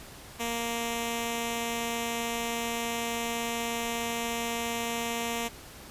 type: tone with notch filter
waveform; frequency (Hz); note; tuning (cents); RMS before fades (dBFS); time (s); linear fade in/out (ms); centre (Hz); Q
5% pulse; 233.1; A#3; 0; -32; 0.39-5.49; 20; 1500; 1.4
effects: pink hiss -47 dBFS RMS until 5.9 s + resampled to 32000 Hz